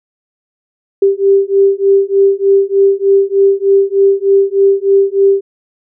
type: beating tone pair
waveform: sine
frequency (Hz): 392 / 395.3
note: G4 / G4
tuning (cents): 0 / +15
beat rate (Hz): 3.3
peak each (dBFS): -10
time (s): 1.02-5.41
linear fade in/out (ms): 5
effects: none